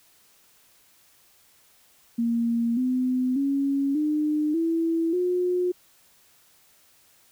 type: tone with pitch steps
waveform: sine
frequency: 233.1 / 254.2 / 277.2 / 302.3 / 329.7 / 359.5 Hz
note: A#3 / C4 / C#4 / D#4 / E4 / F#4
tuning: 0 / -50 / 0 / -50 / 0 / -50 cents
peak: -21 dBFS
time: 2.18-5.72 s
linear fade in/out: 10 ms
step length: 590 ms
effects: white hiss -59 dBFS RMS until 7.31 s